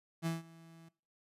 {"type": "tone with ADSR envelope", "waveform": "35% pulse", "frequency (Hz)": 164.81, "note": "E3", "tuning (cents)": 0, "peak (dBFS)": -30, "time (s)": [0.22, 0.89], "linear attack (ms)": 42, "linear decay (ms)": 160, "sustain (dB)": -23, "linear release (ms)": 8, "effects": ["noise-tail reverb RT60 0.4 s tail -21 dB re dry", "resampled to 32000 Hz"]}